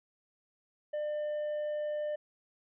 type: tone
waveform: triangle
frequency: 599 Hz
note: D5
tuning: 34 cents sharp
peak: -30 dBFS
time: 0.93-2.16 s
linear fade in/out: 10 ms
effects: resampled to 8000 Hz